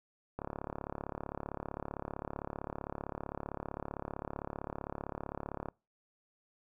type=click train; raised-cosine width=1 ms; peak=-24 dBFS; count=189; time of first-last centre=0.39-5.686 s; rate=35.5 Hz; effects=noise-tail reverb RT60 0.3 s tail -25 dB re dry